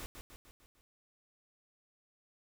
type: noise with echo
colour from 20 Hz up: pink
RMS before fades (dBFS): -44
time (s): 0-0.06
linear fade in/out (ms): 0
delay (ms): 150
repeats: 5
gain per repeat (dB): -5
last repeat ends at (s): 0.81
effects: none